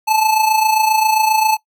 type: tone with amplitude modulation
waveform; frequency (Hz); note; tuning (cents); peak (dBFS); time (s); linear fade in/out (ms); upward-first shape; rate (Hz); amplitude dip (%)
square; 870; A5; -20; -10; 0.07-1.57; 20; sine; 27.5; 60
effects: noise-tail reverb RT60 0.1 s tail -19 dB re dry